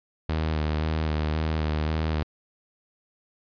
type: tone with vibrato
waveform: sawtooth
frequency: 77.78 Hz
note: D#2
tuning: in tune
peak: -20 dBFS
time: 0.29-2.23 s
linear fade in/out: 0 ms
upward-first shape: square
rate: 1.9 Hz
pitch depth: 24 cents each way
effects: resampled to 11025 Hz